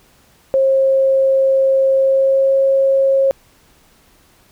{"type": "tone with pitch glide", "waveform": "sine", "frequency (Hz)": [536, 541], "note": ["C5", "C#5"], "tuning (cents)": [42, -42], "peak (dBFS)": -10, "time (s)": [0.54, 3.31], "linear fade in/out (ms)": 0, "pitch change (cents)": 16, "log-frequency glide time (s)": [1.97, 2.58], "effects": ["pink hiss -52 dBFS RMS until 4.51 s"]}